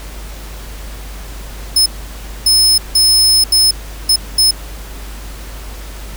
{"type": "tone bursts at uneven times", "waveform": "sawtooth", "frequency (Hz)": 5200, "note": "E8", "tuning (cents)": -24, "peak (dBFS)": -5, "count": 6, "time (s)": [[1.76, 1.86], [2.46, 2.78], [2.95, 3.44], [3.52, 3.71], [4.09, 4.16], [4.38, 4.51]], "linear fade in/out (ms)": 5, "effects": ["added 50 Hz sine -27 dBFS peak until 6.16 s", "pink hiss -34 dBFS RMS until 6.16 s"]}